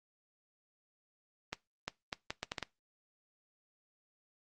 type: accelerating click train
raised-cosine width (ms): 0.2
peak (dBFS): -18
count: 8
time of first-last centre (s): 1.53-2.627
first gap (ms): 350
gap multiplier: 0.71
effects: noise-tail reverb RT60 0.2 s tail -20 dB re dry + Opus 32 kbps